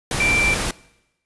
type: tone in noise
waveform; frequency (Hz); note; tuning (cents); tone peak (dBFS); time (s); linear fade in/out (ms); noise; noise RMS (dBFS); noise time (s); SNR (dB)
sine; 2349; D7; 0; -17; 0.2-0.54; 2; pink; -23; 0.11-0.71; +3
effects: noise-tail reverb RT60 0.9 s tail -21 dB re dry + resampled to 24000 Hz